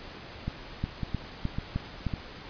two click trains, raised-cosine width 5 ms, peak -16 / -18 dBFS, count 5 / 4, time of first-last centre 0.84-2.067 / 0.48-2.137 s, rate 3.26 / 1.81 Hz, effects pink hiss -44 dBFS RMS until 2.49 s + resampled to 11025 Hz

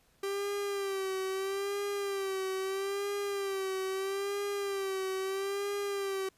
45% pulse tone with vibrato, 392 Hz, G4, in tune, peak -32 dBFS, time 0.23-6.29 s, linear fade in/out 5 ms, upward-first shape sine, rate 0.77 Hz, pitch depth 56 cents each way, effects pink hiss -68 dBFS RMS until 6.37 s + resampled to 32000 Hz

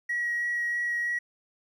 triangle tone with vibrato, 1910 Hz, A#6, 42 cents sharp, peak -23 dBFS, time 0.09-1.19 s, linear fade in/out 10 ms, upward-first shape sine, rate 3.1 Hz, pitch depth 9 cents each way, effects tanh soft clip ceiling -23 dBFS

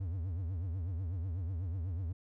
triangle tone with vibrato, 88.3 Hz, F2, 20 cents sharp, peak -32 dBFS, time 0-2.13 s, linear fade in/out 10 ms, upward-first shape triangle, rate 8.1 Hz, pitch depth 230 cents each way, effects none

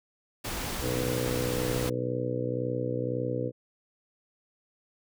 pink noise, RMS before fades -34 dBFS, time 0.44-1.9 s, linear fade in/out 10 ms
harmonic tone, 61.9 Hz, B1, 5 cents sharp, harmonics 2 / 3 / 4 / 5 / 6 / 7 / 8 / 9, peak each -33 / -43 / -38 / -36 / -43 / -37 / -32 / -43 dBFS, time 0.81-3.52 s, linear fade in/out 50 ms
effects none

